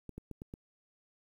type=clicks; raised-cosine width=3 ms; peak=-30 dBFS; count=5; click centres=0.093 / 0.18 / 0.313 / 0.419 / 0.539 s; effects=10-bit